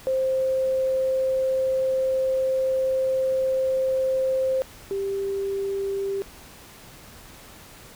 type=tone pair in turn; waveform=sine; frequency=525 / 393.3 Hz; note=C5 / G4; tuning=+6 / +6 cents; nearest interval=perfect fourth; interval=500 cents; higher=first; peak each=-20 / -24 dBFS; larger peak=first; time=0.07-4.62 / 4.91-6.22 s; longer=first; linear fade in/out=0 ms; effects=pink hiss -46 dBFS RMS until 7.95 s